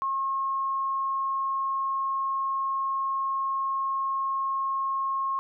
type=tone; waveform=sine; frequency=1080 Hz; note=C#6; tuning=45 cents flat; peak=-25 dBFS; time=0.02-5.39 s; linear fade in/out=0 ms; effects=none